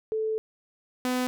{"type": "tone pair in turn", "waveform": ["sine", "sawtooth"], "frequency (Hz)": [438, 251.8], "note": ["A4", "B3"], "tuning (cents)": [-8, 34], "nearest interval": "minor seventh", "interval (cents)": 958, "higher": "first", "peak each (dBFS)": [-25, -21], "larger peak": "second", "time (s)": [[0.12, 0.38], [1.05, 1.27]], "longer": "first", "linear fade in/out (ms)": 0, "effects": []}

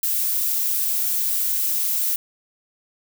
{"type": "noise", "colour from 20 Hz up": "violet", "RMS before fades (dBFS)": -22, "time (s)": [0.03, 2.16], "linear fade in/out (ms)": 2, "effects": []}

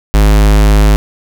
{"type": "tone", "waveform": "square", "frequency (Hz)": 51.91, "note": "G#1", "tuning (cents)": 0, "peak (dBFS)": -5, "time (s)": [0.14, 0.96], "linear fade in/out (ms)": 0, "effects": []}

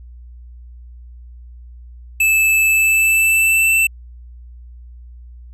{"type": "tone with pitch glide", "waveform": "square", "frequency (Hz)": [2623, 2667], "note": ["E7", "E7"], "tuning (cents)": [-9, 20], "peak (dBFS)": -12, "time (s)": [2.2, 3.87], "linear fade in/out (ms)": 5, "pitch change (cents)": 29, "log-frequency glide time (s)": [2.67, 3.74], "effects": ["added 60 Hz sine -35 dBFS peak until 5.53 s"]}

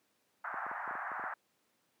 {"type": "band-pass noise", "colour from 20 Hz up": "white", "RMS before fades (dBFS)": -40, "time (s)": [0.44, 1.34], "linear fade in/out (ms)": 5, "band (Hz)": [700, 1700], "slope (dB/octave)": 48}
{"type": "clicks", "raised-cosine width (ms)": 1, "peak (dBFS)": -32, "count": 9, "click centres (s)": [0.542, 0.665, 0.714, 0.877, 0.91, 0.953, 1.117, 1.196, 1.239]}
{"effects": ["pink hiss -75 dBFS RMS until 2 s", "high-pass 200 Hz 12 dB/octave"]}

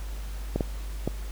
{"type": "clicks", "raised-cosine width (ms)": 2, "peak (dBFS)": -12, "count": 3, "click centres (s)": [0.56, 0.608, 1.076], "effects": ["added 50 Hz sine -32 dBFS peak until 1.31 s", "pink hiss -47 dBFS RMS until 1.31 s"]}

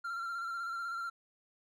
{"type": "tone with vibrato", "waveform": "triangle", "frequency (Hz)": 1371, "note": "F6", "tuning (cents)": -32, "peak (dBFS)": -34, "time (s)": [0.04, 1.1], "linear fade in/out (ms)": 10, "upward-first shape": "square", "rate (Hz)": 16, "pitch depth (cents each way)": 29, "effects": []}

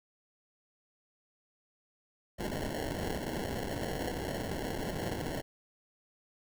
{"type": "noise with sample-and-hold", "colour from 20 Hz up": "violet", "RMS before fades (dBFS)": -36, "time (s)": [2.38, 5.42], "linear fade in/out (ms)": 20, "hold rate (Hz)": 1225, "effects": []}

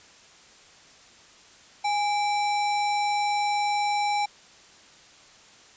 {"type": "tone with sample-and-hold", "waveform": "sine", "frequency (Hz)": 826, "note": "G#5", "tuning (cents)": -10, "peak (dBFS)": -22, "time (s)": [1.84, 4.26], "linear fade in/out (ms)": 10, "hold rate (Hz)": 3150, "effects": ["white hiss -52 dBFS RMS until 5.76 s", "resampled to 16000 Hz"]}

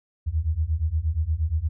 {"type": "beating tone pair", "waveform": "sine", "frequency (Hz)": [74.9, 83.4], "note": ["D2", "E2"], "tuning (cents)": [35, 21], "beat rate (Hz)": 8.5, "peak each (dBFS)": [-25, -24], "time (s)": [0.26, 1.69], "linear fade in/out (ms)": 20, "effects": []}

